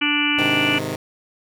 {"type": "harmonic tone", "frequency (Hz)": 293.7, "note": "D4", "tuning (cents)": 0, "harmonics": [1, 3, 4, 5, 6, 7, 8, 9, 10], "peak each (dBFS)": [-23, -33, -31, -28, -32, -33, -21, -28, -23], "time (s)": [0.01, 0.79], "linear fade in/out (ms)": 10}
{"type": "chord", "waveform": "10% pulse", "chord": "Ab major", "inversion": "none", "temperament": "equal with one note detuned", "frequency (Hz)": [103.83, 129.83, 155.56], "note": ["Ab2", "C3", "Eb3"], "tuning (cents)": [0, -13, 0], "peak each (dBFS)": [-22, -20, -20], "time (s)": [0.38, 0.96], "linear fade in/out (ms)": 5}
{"effects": []}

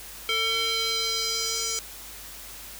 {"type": "tone with band-pass filter sweep", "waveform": "square", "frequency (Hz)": 450.3, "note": "A4", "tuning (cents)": 40, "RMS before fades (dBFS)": -27, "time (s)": [0.29, 1.79], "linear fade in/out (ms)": 0, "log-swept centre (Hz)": [2900, 6400], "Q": 2.6, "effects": ["added 50 Hz sine -50 dBFS peak until 2.79 s", "white hiss -42 dBFS RMS until 2.79 s"]}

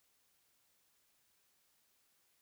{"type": "silence", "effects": ["white hiss -75 dBFS RMS until 2.41 s"]}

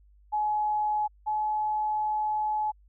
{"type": "tone pair in turn", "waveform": "sine", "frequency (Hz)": [846, 852.9], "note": ["G#5", "G#5"], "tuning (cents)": [32, 46], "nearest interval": "unison", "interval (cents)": 14, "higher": "second", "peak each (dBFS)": [-24, -25], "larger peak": "first", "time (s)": [[0.32, 1.08], [1.26, 2.72]], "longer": "second", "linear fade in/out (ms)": 20, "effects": ["added 50 Hz sine -55 dBFS peak until 2.88 s"]}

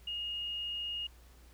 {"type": "tone", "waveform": "sine", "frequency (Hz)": 2856, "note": "F7", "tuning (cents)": 38, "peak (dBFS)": -35, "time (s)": [0.07, 1.07], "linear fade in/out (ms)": 5, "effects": ["added 60 Hz sine -55 dBFS peak until 1.53 s", "pink hiss -63 dBFS RMS until 1.53 s"]}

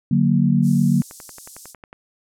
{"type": "chord", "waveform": "sine", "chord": "D augmented", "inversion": "none", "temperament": "equal", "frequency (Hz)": [146.83, 185, 233.1], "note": ["D3", "F#3", "A#3"], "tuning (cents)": [0, 0, 0], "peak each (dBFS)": -18, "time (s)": [0.11, 1.02], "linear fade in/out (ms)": 5}
{"type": "high-pass noise", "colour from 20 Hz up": "white", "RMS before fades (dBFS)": -38, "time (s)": [0.62, 1.75], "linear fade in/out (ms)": 50, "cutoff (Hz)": 5500, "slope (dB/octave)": 24}
{"type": "click train", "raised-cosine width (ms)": 0.5, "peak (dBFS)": -24, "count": 11, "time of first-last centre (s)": [1.02, 1.929], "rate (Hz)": 11}
{"effects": ["low-pass 11000 Hz 12 dB/octave"]}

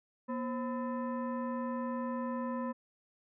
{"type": "tone with frequency modulation", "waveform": "sine", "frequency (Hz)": 239.5, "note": "A#3", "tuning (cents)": 47, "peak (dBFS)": -33, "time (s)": [0.28, 2.73], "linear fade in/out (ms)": 20, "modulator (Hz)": 769, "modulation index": 1, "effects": []}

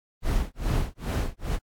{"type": "noise with tremolo", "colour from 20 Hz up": "brown", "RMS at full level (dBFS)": -23, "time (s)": [0.22, 1.59], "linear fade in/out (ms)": 50, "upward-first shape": "sine", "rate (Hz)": 2.4, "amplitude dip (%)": 100, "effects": ["AAC 64 kbps"]}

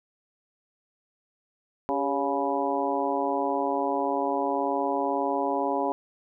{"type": "harmonic tone with a mistuned harmonic", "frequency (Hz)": 140.3, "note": "C#3", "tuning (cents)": 21, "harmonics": [2, 3, 4, 5, 6, 7], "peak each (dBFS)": [-31, -31, -31, -31, -31, -31], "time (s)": [1.89, 5.92], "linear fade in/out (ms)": 0, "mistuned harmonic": 3, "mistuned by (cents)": -76, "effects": []}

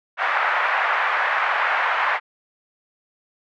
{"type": "band-pass noise", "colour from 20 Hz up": "white", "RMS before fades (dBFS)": -21, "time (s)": [0.17, 2.2], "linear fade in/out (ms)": 50, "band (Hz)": [720, 1900], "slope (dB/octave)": 24, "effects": []}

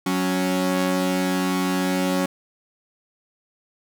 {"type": "tone pair together", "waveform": "sawtooth", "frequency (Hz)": [184.58, 277.2], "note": ["F#3", "C#4"], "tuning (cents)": [-4, 0], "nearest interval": "perfect fifth", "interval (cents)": 704, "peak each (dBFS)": -19, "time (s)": [0.06, 2.26], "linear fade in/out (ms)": 5, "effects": []}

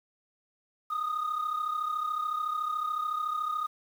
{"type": "tone pair together", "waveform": "sine", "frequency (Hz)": [1228.2, 1262], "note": ["D#6", "D#6"], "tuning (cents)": [-23, 24], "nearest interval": "unison", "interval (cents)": 47, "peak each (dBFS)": [-28, -32], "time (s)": [0.9, 3.67], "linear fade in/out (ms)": 10, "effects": ["tanh soft clip ceiling -26 dBFS", "9-bit"]}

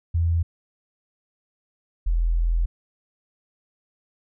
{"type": "tone pair in turn", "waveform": "sine", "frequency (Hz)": [83.9, 41.95], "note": ["E2", "E1"], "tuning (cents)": [31, 31], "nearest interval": "octave", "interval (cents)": 1200, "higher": "first", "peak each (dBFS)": -18, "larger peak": "neither", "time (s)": [[0.14, 0.43], [2.06, 2.66]], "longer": "second", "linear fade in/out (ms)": 10, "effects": []}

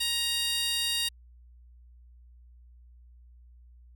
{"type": "tone with high-pass filter", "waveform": "15% pulse", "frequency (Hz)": 938, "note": "A#5", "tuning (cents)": 11, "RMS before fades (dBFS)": -29, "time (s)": [0, 1.09], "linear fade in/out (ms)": 10, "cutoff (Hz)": 3900, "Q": 1.4, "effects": ["added 60 Hz sine -51 dBFS peak until 3.95 s"]}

